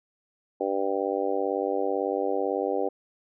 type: harmonic tone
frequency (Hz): 98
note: G2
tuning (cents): 0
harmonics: 3 / 4 / 5 / 6 / 7 / 8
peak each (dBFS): -33 / -30 / -29 / -32 / -36 / -33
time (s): 0.6-2.89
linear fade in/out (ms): 10
effects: none